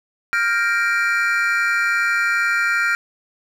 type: chord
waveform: triangle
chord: G minor seventh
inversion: third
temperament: equal with one note detuned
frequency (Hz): 1396.9 / 1587.1 / 1864.7 / 2349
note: F6 / G6 / Bb6 / D7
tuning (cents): 0 / +21 / 0 / 0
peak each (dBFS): -17 / -23 / -22 / -22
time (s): 0.33-2.95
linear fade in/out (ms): 0
effects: none